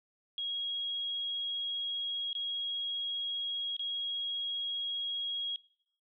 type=tone with dropouts; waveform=sine; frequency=3295 Hz; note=G#7; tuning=14 cents flat; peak=-33 dBFS; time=0.38-5.56 s; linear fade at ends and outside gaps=1 ms; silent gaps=2.33-2.351 / 3.766-3.794 s; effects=noise-tail reverb RT60 0.7 s tail -22 dB re dry